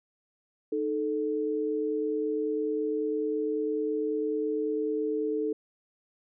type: tone pair together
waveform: sine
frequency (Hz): 308.2 / 437.3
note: D#4 / A4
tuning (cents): -16 / -11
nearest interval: tritone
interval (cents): 605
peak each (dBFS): -31 / -28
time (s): 0.72-5.53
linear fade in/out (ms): 5
effects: none